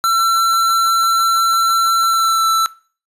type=tone with pitch glide; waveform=square; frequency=1347 to 1328.5 Hz; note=E6 to E6; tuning=+37 to +13 cents; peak=-13 dBFS; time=0.04-2.66 s; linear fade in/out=0 ms; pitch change=-24 cents; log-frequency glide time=2.04-2.49 s; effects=noise-tail reverb RT60 0.4 s tail -19 dB re dry + resampled to 32000 Hz